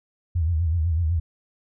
sine tone with vibrato, 82.41 Hz, E2, in tune, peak -19 dBFS, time 0.35-1.2 s, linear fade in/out 10 ms, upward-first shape sine, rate 8 Hz, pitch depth 120 cents each way, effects none

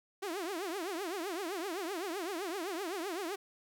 sawtooth tone with vibrato, 362.9 Hz, F#4, 34 cents flat, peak -32 dBFS, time 0.22-3.36 s, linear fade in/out 10 ms, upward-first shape triangle, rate 7.8 Hz, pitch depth 270 cents each way, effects 11-bit

